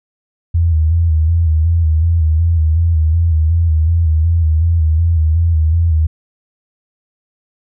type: tone with vibrato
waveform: sine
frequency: 81.3 Hz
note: E2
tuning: 23 cents flat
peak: -9 dBFS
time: 0.54-6.07 s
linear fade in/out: 10 ms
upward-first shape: square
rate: 2.7 Hz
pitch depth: 57 cents each way
effects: none